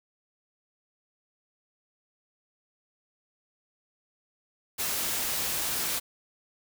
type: noise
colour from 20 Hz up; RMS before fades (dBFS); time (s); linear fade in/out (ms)
white; -30; 4.78-6; 20
effects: none